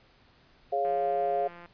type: chord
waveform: sine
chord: Db major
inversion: second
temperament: equal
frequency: 415.3 / 554.4 / 698.5 Hz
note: Ab4 / Db5 / F5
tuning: 0 / 0 / 0 cents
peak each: -32 / -31 / -27 dBFS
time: 0.72-1.48 s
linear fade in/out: 10 ms
type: click train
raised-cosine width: 0.5 ms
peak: -33 dBFS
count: 141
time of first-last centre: 0.85-1.659 s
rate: 173 Hz
effects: pink hiss -61 dBFS RMS until 1.73 s + resampled to 11025 Hz